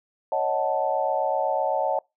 sine chord, D# half-diminished seventh, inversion third, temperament equal, 554.4 / 622.3 / 740 / 880 Hz, C#5 / D#5 / F#5 / A5, 0 / 0 / 0 / 0 cents, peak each -27 dBFS, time 0.32-1.99 s, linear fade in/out 2 ms, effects noise-tail reverb RT60 0.2 s tail -25 dB re dry

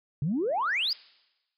sine exponential sweep, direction up, 130.5 to 5150 Hz, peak -24 dBFS, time 0.22-0.93 s, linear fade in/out 2 ms, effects noise-tail reverb RT60 1.0 s tail -24 dB re dry + tanh soft clip ceiling -20 dBFS

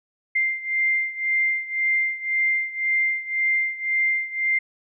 sine beating tone pair, 2095 / 2096.9 Hz, C7 / C7, +2 / +3 cents, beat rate 1.9 Hz, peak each -22 / -25 dBFS, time 0.35-4.59 s, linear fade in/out 10 ms, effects none

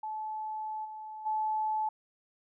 sine tone with level steps, 865 Hz, A5, 30 cents flat, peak -34 / -40 / -28 dBFS, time 0.03-1.89 s, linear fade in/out 5 ms, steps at 0.84 / 1.25 s, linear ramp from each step 20 ms, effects none

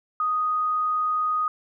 sine tone, 1244.5 Hz, D#6, in tune, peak -21 dBFS, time 0.2-1.48 s, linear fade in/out 2 ms, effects none

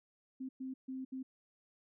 sine tone bursts at uneven times, 261.6 Hz, C4, in tune, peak -39 dBFS, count 4, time 0.4-0.49 / 0.6-0.74 / 0.88-1.05 / 1.12-1.23 s, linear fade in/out 10 ms, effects none

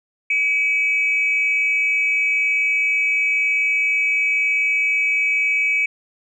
sine tone pair together, 2282 / 2561 Hz, C#7 / D#7, +50 / +49 cents, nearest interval major second, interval 199 cents, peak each -16 / -22 dBFS, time 0.3-5.86 s, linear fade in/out 5 ms, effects tanh soft clip ceiling -9 dBFS

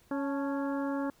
harmonic tone with a mistuned harmonic, 277.2 Hz, C#4, in tune, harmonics 1 / 2 / 3 / 4 / 5 / 6, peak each -31 / -37 / -41 / -43 / -45 / -47 dBFS, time 0.11-1.1 s, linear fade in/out 2 ms, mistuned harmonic 3, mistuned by +72 cents, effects pink hiss -64 dBFS RMS until 1.2 s

